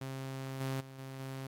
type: tone with level steps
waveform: sawtooth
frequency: 133.6 Hz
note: C3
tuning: 36 cents sharp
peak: -35 / -30 / -44 / -39 / -36 dBFS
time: 0.01-1.47 s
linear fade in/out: 5 ms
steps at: 0.6 / 0.8 / 0.98 / 1.19 s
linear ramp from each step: 10 ms
effects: AAC 64 kbps